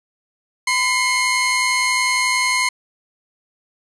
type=tone pair together; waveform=sawtooth; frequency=1014 / 2139 Hz; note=B5 / C7; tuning=+45 / +38 cents; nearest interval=octave + minor second; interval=1293 cents; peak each=-17 / -14 dBFS; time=0.67-2.69 s; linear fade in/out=5 ms; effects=resampled to 24000 Hz + 8-bit